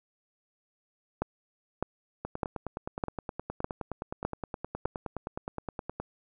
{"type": "two click trains", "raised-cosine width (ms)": 1, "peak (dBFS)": [-14, -20], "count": [7, 37], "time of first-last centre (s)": [[1.22, 4.856], [2.25, 6]], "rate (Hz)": [1.65, 9.6], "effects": []}